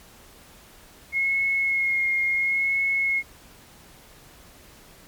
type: tone with vibrato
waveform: sine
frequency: 2161 Hz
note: C#7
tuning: 45 cents flat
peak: -20 dBFS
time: 1.12-3.23 s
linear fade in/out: 50 ms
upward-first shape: sine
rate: 0.72 Hz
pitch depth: 20 cents each way
effects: pink hiss -50 dBFS RMS until 5.07 s + MP3 96 kbps